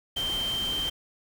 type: tone in noise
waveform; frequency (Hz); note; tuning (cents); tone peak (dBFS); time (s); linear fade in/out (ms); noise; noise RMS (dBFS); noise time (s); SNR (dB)
sine; 3136; G7; 0; -27; 0.16-0.9; 10; pink; -37; 0.16-0.9; +7
effects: none